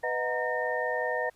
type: tone cluster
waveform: sine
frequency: 495.8 / 626 / 731 / 929 / 1826 Hz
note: B4 / D#5 / F#5 / A#5 / A#6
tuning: +7 / +10 / -21 / -6 / -36 cents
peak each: -32 / -33 / -36 / -36 / -32 dBFS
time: 0.03-1.3 s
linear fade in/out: 10 ms
effects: pink hiss -64 dBFS RMS until 1.35 s + resampled to 32000 Hz